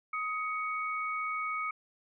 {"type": "tone pair together", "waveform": "sine", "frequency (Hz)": [1257.5, 2231], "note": ["D#6", "C#7"], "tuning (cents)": [18, 11], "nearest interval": "minor seventh", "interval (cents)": 993, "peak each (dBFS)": [-33, -36], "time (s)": [0.13, 1.71], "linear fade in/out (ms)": 5, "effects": []}